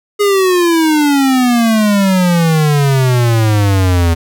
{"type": "exponential sweep", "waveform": "square", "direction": "down", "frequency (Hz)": [416.1, 82.3], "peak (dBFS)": -9, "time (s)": [0.19, 4.15], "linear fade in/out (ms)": 20, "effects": []}